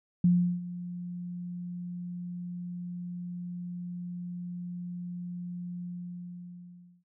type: tone with ADSR envelope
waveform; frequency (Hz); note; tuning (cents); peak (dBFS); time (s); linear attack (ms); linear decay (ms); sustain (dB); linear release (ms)
sine; 176.6; F3; +20; -18; 0.24-7.04; 4; 360; -17; 1200
effects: none